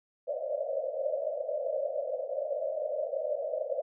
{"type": "band-pass noise", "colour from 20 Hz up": "white", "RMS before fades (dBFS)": -33, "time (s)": [0.27, 3.82], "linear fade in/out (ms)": 10, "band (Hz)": [520, 630], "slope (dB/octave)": 96, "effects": []}